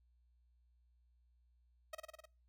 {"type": "tone with echo", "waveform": "sawtooth", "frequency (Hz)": 633, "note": "D#5", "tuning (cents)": 30, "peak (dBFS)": -38, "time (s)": [1.93, 1.95], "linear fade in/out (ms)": 5, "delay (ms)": 51, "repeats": 6, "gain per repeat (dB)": -2, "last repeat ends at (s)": 2.256, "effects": ["noise-tail reverb RT60 0.3 s tail -22 dB re dry", "added 60 Hz sine -69 dBFS peak until 2.48 s"]}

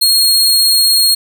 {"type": "tone", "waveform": "sawtooth", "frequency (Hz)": 4271, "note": "C8", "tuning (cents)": 35, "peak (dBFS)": -5, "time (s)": [0.01, 1.15], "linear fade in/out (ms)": 10, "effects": []}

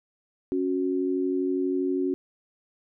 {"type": "tone pair together", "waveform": "sine", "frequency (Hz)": [276, 368.4], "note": ["C#4", "F#4"], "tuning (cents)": [-7, -7], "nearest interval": "perfect fourth", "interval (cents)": 500, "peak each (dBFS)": -26, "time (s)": [0.52, 2.14], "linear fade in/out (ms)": 0, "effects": []}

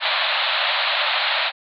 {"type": "band-pass noise", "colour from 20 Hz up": "white", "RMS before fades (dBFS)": -21, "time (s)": [0, 1.52], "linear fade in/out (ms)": 50, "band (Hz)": [560, 4200], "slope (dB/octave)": 96, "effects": []}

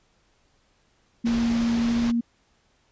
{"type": "tone with pitch glide", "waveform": "sine", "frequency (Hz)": [233.1, 234.7], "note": ["A#3", "A#3"], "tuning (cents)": [0, 12], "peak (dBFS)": -20, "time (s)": [1.24, 2.21], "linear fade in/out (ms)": 10, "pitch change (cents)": 12, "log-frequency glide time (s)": [1.78, 2]}
{"type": "low-pass noise", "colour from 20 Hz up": "pink", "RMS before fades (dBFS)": -34, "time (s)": [1.25, 2.12], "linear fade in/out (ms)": 20, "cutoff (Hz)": 6300, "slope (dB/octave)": 24}
{"effects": ["pink hiss -65 dBFS RMS until 2.91 s", "resampled to 16000 Hz"]}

